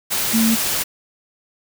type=tone in noise; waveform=sine; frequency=225.3 Hz; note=A3; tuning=41 cents sharp; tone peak=-14 dBFS; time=0.33-0.56 s; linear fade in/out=20 ms; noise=white; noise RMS=-21 dBFS; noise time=0.1-0.84 s; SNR=+4 dB; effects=none